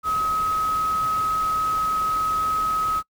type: tone in noise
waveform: sine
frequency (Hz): 1274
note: D#6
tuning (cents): +41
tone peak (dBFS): -20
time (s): 0.03-3.03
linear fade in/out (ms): 50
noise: pink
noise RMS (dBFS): -37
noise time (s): 0.03-3.03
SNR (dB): +14
effects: noise-tail reverb RT60 0.1 s tail -25 dB re dry